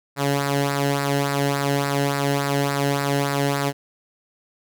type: tone with flanger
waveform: sawtooth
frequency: 140.8 Hz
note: C#3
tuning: 27 cents sharp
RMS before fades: -22 dBFS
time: 0.16-3.73 s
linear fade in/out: 50 ms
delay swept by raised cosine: 0.31 to 0.87 ms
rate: 3.5 Hz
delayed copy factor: -0.65
effects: none